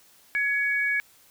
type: tone pair together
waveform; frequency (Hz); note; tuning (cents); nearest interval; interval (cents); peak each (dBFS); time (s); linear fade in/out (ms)
sine; 1681.1 / 2244; G#6 / C#7; +21 / +21; perfect fourth; 500; -25; 0.35-1; 0
effects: white hiss -57 dBFS RMS until 1.3 s